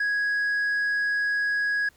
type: tone with tanh clipping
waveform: triangle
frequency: 1661.2 Hz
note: G#6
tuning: in tune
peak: -23 dBFS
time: 0-1.89 s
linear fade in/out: 5 ms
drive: 7 dB
effects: pink hiss -60 dBFS RMS until 1.96 s